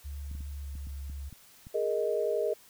sine tone with pitch glide, 71 to 69.66 Hz, C#2 to C#2, +42 to +9 cents, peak -36 dBFS, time 0.04-1.3 s, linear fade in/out 20 ms, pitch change -33 cents, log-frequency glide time 0.58-0.73 s
clicks, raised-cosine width 5 ms, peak -34 dBFS, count 8, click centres 0.314 / 0.351 / 0.407 / 0.754 / 0.87 / 1.098 / 1.327 / 1.669 s
sine chord, Ab suspended second, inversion none, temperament equal, 415.3 / 466.2 / 622.3 Hz, Ab4 / Bb4 / Eb5, 0 / 0 / 0 cents, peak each -31 dBFS, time 1.74-2.54 s, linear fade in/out 10 ms
effects white hiss -57 dBFS RMS until 2.69 s

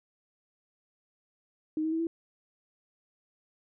sine tone with pitch steps, 311.1 / 317.8 / 324.7 / 331.7 Hz, D#4 / D#4 / E4 / E4, 0 / +37 / -26 / +11 cents, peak -27 dBFS, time 1.77-2.07 s, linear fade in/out 2 ms, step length 75 ms, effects none

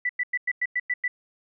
sine tone bursts, 1975.5 Hz, B6, in tune, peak -22 dBFS, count 8, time 0.05-1.08 s, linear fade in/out 5 ms, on 43 ms, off 98 ms, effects none

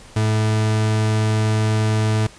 40% pulse tone, 108.6 Hz, A2, 22 cents flat, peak -15 dBFS, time 0.16-2.27 s, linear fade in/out 5 ms, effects pink hiss -44 dBFS RMS until 2.38 s + resampled to 22050 Hz

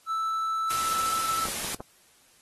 triangle tone, 1318.5 Hz, E6, in tune, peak -24 dBFS, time 0.06-1.48 s, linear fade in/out 50 ms
white noise, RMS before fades -32 dBFS, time 0.7-1.75 s, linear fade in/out 5 ms
clicks, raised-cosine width 1 ms, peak -23 dBFS, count 5, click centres 1.454 / 1.486 / 1.646 / 1.745 / 1.805 s
effects white hiss -60 dBFS RMS until 2.41 s + AAC 32 kbps

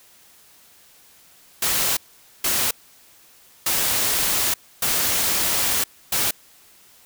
white noise bursts at uneven times, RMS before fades -21 dBFS, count 5, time 1.62-1.97 / 2.44-2.71 / 3.66-4.54 / 4.82-5.84 / 6.12-6.31 s, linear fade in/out 5 ms, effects white hiss -52 dBFS RMS until 7.05 s

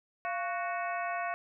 harmonic tone with a mistuned harmonic, 370 Hz, F#4, in tune, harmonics 2 / 3 / 4 / 5 / 6 / 7, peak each -34 / -38 / -40 / -42 / -44 / -45 dBFS, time 0.25-1.34 s, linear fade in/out 0 ms, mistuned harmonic 2, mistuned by -110 cents, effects none

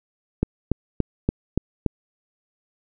click train, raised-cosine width 3 ms, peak -6 dBFS, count 6, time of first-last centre 0.43-1.863 s, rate 3.49 Hz, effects none

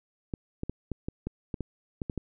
clicks, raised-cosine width 3 ms, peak -19 dBFS, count 11, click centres 0.338 / 0.634 / 0.696 / 0.917 / 1.085 / 1.27 / 1.542 / 1.607 / 2.018 / 2.098 / 2.177 s, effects none

